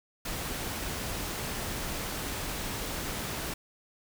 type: noise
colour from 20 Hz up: pink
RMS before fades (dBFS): -35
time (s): 0.25-3.54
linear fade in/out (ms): 5
effects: none